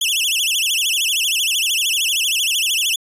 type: tone with vibrato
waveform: sawtooth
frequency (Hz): 3004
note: F#7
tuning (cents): +26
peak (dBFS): -13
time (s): 0.01-2.96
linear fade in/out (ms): 5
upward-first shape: sine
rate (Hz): 13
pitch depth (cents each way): 250
effects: resampled to 32000 Hz